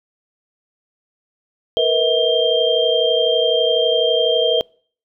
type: tone cluster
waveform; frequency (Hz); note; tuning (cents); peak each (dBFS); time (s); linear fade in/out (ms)
sine; 462.7 / 494.7 / 642 / 3181; A#4 / B4 / E5 / G7; -13 / +3 / -46 / +25; -19; 1.77-4.61; 0
effects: noise-tail reverb RT60 0.5 s tail -26 dB re dry